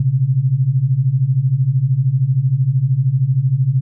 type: beating tone pair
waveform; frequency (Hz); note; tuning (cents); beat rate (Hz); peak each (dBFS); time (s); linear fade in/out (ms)
sine; 122.9 / 135.9; B2 / C#3; -8 / -34; 13; -17 / -14; 0-3.81; 5
effects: none